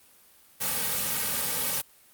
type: noise with comb filter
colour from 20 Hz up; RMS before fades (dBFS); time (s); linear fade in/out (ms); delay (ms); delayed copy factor
white; -28; 0.6-1.82; 20; 2.9; -1
effects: white hiss -57 dBFS RMS until 2.13 s + Opus 32 kbps